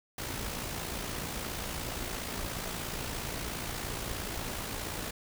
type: noise with amplitude modulation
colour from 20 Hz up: pink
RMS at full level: -35 dBFS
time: 0.18-5.11 s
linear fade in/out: 5 ms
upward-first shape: sine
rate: 57 Hz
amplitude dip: 45%
effects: none